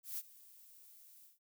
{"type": "noise with ADSR envelope", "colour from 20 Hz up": "violet", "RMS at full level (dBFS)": -40, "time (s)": [0.03, 1.39], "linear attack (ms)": 150, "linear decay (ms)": 39, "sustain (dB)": -20, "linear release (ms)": 150, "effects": []}